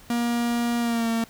45% pulse tone with pitch glide, 237.2 to 228.2 Hz, A#3 to A#3, +30 to -37 cents, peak -22 dBFS, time 0.1-1.24 s, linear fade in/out 2 ms, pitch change -67 cents, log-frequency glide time 0.79-1.09 s, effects pink hiss -50 dBFS RMS until 1.29 s

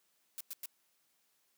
blue noise bursts, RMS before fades -42 dBFS, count 3, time 0.38-0.658 s, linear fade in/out 0 ms, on 26 ms, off 100 ms, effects white hiss -75 dBFS RMS until 1.57 s + high-pass 150 Hz 12 dB/octave

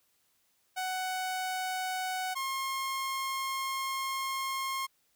sawtooth tone pair in turn, 745 / 1071.9 Hz, F#5 / C6, +12 / +42 cents, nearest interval tritone, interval 630 cents, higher second, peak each -28 dBFS, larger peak neither, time 0.76-2.35 / 2.35-4.87 s, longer second, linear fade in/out 20 ms, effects white hiss -72 dBFS RMS until 5.15 s

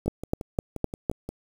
two click trains, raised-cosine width 2 ms, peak -10 / -20 dBFS, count 5 / 8, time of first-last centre 0.08-1.098 / 0.06-1.29 s, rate 3.93 / 5.69 Hz, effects 7-bit

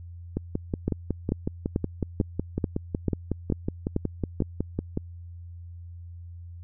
two click trains, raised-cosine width 3 ms, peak -11 / -13 dBFS, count 9 / 26, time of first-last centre 0.88-4.404 / 0.37-4.974 s, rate 2.27 / 5.43 Hz, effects added 86 Hz sine -39 dBFS peak until 6.63 s

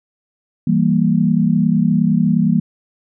sine chord, E diminished, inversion none, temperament equal, 164.81 / 196 / 233.1 Hz, E3 / G3 / Bb3, 0 / 0 / 0 cents, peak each -16 dBFS, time 0.67-2.6 s, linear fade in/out 5 ms, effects none

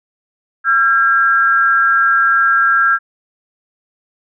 sine tone pair together, 1361 / 1618.5 Hz, F6 / G#6, -45 / -45 cents, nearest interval minor third, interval 300 cents, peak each -12 dBFS, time 0.64-2.99 s, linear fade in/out 50 ms, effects none

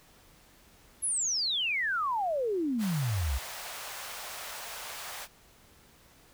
sine exponential sweep, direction down, 11290 to 59.8 Hz, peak -27 dBFS, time 1.02-3.39 s, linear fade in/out 20 ms
pink high-pass noise, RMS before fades -41 dBFS, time 2.78-5.28 s, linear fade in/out 50 ms, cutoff 620 Hz, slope 24 dB/octave
effects pink hiss -59 dBFS RMS until 6.33 s

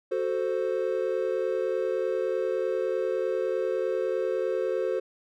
triangle chord, F# diminished, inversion none, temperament equal, 370 / 440 / 523.3 Hz, F#4 / A4 / C5, 0 / 0 / 0 cents, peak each -28 / -28 / -27 dBFS, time 0.11-5 s, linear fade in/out 10 ms, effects none

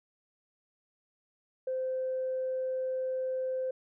sine tone, 518 Hz, C5, 17 cents flat, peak -29 dBFS, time 1.67-3.71 s, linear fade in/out 5 ms, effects tanh soft clip ceiling -25 dBFS

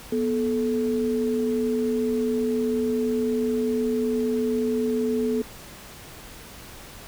sine tone pair together, 243.9 / 434.6 Hz, B3 / A4, -21 / -21 cents, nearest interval minor seventh, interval 1000 cents, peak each -24 dBFS, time 0.12-5.42 s, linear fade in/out 5 ms, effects pink hiss -43 dBFS RMS until 7.07 s

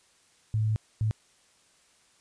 sine tone bursts at uneven times, 108.7 Hz, A2, 21 cents flat, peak -23 dBFS, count 2, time 0.54-0.76 / 1.01-1.11 s, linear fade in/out 0 ms, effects white hiss -63 dBFS RMS until 2.2 s + resampled to 22050 Hz

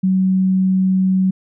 sine tone, 188.1 Hz, F#3, 29 cents sharp, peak -12 dBFS, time 0.03-1.31 s, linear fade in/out 10 ms, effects none

